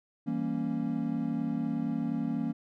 triangle chord, E diminished seventh, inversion none, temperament equal, 164.81 / 196 / 233.1 / 277.2 Hz, E3 / G3 / Bb3 / Db4, 0 / 0 / 0 / 0 cents, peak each -34 / -36 / -30 / -32 dBFS, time 0.26-2.53 s, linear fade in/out 20 ms, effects none

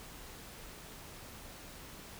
silence, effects pink hiss -50 dBFS RMS until 2.19 s

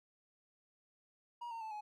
triangle tone with pitch steps, 953 / 914.7 / 878 / 842.7 Hz, A#5 / A#5 / A5 / G#5, +38 / -33 / -4 / +25 cents, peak -40 dBFS, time 1.41-1.81 s, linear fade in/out 10 ms, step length 100 ms, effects none

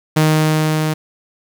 sawtooth tone with level ramp, 155.56 Hz, D#3, in tune, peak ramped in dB -6 to -12 dBFS, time 0.16-0.94 s, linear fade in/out 10 ms, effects 8-bit

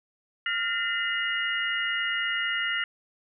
sine tone cluster, 1404 / 1822 / 2033 / 2858 Hz, F6 / A#6 / B6 / F7, +9 / -40 / +50 / +39 cents, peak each -31 dBFS, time 0.46-2.84 s, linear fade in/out 2 ms, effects none

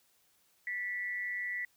sine tone with amplitude modulation, 1962 Hz, B6, 12 cents flat, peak -31 dBFS, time 0.67-1.65 s, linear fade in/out 2 ms, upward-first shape sine, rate 194 Hz, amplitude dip 60%, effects white hiss -70 dBFS RMS until 1.76 s

